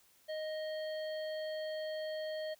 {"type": "harmonic tone with a mistuned harmonic", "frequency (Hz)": 622.3, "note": "D#5", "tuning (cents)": 0, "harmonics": [1, 3, 5, 7], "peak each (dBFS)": [-37, -49, -51, -52], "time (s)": [0.28, 2.55], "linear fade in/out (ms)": 20, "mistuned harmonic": 5, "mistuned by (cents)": 44, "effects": ["white hiss -67 dBFS RMS until 2.59 s"]}